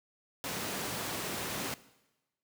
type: high-pass noise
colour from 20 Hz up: pink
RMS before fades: -37 dBFS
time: 0.44-1.74 s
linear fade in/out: 0 ms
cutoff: 150 Hz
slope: 12 dB/octave
effects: noise-tail reverb RT60 1.0 s tail -18 dB re dry